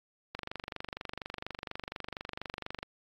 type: click train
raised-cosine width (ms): 0.3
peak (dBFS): -21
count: 61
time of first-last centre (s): 0.35-2.829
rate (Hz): 24.2
effects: AAC 64 kbps